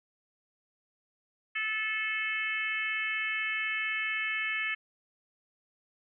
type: harmonic tone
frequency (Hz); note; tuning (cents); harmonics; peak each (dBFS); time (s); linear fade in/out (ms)
435.9; A4; -16; 3 / 4 / 5 / 6 / 7; -42 / -34 / -33 / -36 / -42; 1.55-4.75; 10
effects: none